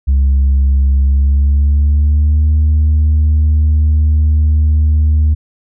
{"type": "tone with pitch glide", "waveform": "sine", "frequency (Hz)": [68, 76.33], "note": ["C#2", "D#2"], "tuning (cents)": [-33, -33], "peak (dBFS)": -5, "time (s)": [0.07, 5.35], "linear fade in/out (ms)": 20, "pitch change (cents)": 200, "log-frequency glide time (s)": [1.02, 2.47], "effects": ["tanh soft clip ceiling -6 dBFS"]}